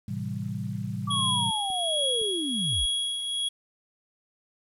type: chord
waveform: sine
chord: A minor seventh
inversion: none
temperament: equal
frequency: 110 / 130.81 / 164.81 / 196 Hz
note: A2 / C3 / E3 / G3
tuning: 0 / 0 / 0 / 0 cents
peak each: -34 / -35 / -37 / -34 dBFS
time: 0.08-1.51 s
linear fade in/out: 5 ms
type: linear sweep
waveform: sine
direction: down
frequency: 1165 to 34.43 Hz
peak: -29 dBFS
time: 1.07-2.86 s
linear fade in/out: 10 ms
type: tone with tremolo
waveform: square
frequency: 3322 Hz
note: G#7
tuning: in tune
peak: -24 dBFS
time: 1.1-3.49 s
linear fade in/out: 10 ms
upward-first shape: triangle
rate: 1.3 Hz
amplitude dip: 55%
type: click train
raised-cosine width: 3 ms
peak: -34 dBFS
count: 4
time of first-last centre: 1.19-2.728 s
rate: 1.95 Hz
effects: resampled to 32000 Hz + 9-bit